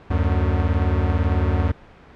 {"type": "beating tone pair", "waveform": "45% pulse", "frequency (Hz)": [74, 92], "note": ["D2", "F#2"], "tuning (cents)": [14, -9], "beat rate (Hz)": 18, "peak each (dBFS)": -20, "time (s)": [0.1, 1.72], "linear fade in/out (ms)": 10, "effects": ["pink hiss -46 dBFS RMS until 2.15 s", "low-pass 2000 Hz 12 dB/octave"]}